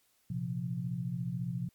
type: chord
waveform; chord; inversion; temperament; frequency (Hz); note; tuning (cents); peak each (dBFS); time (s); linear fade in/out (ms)
sine; Bb suspended second; none; equal; 116.54 / 130.81 / 174.61; Bb2 / C3 / F3; 0 / 0 / 0; -40 / -36 / -36; 0.3-1.69; 5
effects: white hiss -71 dBFS RMS until 1.74 s + MP3 96 kbps